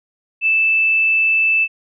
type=tone; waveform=sine; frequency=2637 Hz; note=E7; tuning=in tune; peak=-12 dBFS; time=0.41-1.68 s; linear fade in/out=50 ms; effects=none